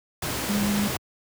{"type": "tone in noise", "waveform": "sine", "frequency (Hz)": 204.7, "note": "G#3", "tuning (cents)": -25, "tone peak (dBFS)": -22, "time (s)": [0.49, 0.88], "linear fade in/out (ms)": 5, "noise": "pink", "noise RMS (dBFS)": -28, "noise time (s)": [0.22, 0.97], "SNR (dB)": 3, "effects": ["high-pass 80 Hz 12 dB/octave"]}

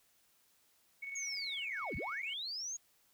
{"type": "tone with tremolo", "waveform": "sine", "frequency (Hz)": 2217, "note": "C#7", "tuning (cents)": 0, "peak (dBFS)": -39, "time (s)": [1.02, 2.34], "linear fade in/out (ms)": 10, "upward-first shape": "square", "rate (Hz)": 20, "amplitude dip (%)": 40}
{"type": "linear two-way sweep", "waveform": "sine", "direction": "down then up", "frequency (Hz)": [6740, 36.76, 6740], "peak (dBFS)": -38, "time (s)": [1.15, 2.77], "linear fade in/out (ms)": 10, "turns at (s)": 1.96}
{"effects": ["tanh soft clip ceiling -30 dBFS", "white hiss -71 dBFS RMS until 3.13 s"]}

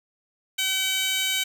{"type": "tone with high-pass filter", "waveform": "15% pulse", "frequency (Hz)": 762, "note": "G5", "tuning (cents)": -49, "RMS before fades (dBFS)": -25, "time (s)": [0.58, 1.44], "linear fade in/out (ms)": 10, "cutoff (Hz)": 3000, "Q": 1.3, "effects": []}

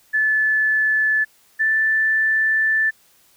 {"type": "tone pair in turn", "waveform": "sine", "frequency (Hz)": [1736, 1761.3], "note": ["A6", "A6"], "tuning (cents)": [-24, 1], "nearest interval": "unison", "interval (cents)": 25, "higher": "second", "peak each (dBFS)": -15, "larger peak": "neither", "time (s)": [[0.13, 1.25], [1.59, 2.91]], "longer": "second", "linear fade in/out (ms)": 20, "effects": ["white hiss -56 dBFS RMS until 3.36 s"]}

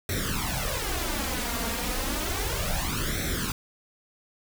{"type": "noise with flanger", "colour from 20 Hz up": "pink", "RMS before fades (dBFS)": -29, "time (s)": [0.09, 3.52], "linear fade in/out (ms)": 2, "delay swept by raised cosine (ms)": [0.51, 4.31], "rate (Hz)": 0.32, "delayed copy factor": 0.8, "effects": []}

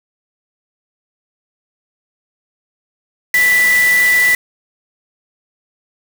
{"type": "tone in noise", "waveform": "sine", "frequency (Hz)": 1975.5, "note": "B6", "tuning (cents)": 0, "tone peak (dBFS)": -9, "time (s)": [3.34, 4.35], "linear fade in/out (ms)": 2, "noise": "white", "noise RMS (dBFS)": -22, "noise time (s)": [3.34, 4.35], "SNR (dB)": 10, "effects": []}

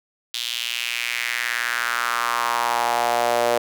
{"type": "tone with high-pass filter sweep", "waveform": "sawtooth", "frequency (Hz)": 119.2, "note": "A#2", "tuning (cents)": 39, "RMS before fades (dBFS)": -23, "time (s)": [0.34, 3.58], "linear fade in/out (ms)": 0, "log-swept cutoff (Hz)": [3500, 550], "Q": 3.3, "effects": []}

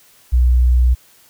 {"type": "tone", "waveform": "sine", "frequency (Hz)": 61.74, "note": "B1", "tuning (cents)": 0, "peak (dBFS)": -8, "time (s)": [0.32, 0.95], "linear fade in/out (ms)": 20, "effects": ["tanh soft clip ceiling -5 dBFS", "white hiss -50 dBFS RMS until 1.29 s"]}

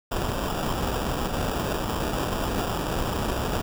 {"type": "noise with sample-and-hold", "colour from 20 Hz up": "pink", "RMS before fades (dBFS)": -27, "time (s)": [0.11, 3.62], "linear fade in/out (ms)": 10, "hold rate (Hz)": 2100, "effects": []}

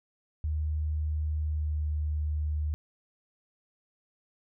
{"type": "tone with pitch glide", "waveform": "sine", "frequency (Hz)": [76.6, 75.76], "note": ["D#2", "D#2"], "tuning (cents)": [-27, -46], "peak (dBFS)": -27, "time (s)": [0.44, 2.74], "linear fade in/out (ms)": 0, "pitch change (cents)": -19, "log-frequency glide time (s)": [1.45, 1.79], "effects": []}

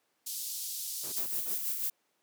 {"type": "band-pass noise", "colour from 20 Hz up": "white", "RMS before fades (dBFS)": -38, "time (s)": [0.26, 1.2], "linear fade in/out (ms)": 10, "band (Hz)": [4000, 16000], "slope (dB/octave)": 24}
{"type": "noise bursts", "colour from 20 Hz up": "brown", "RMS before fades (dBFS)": -40, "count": 4, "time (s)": [1.03, 1.549], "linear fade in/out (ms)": 10, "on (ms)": 96, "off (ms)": 45}
{"type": "noise with tremolo", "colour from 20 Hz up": "violet", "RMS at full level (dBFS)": -32, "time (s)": [1.16, 1.9], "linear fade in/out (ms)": 5, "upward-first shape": "sine", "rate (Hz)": 6.1, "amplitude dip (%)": 45}
{"effects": ["pink hiss -75 dBFS RMS until 2.22 s", "high-pass 300 Hz 12 dB/octave"]}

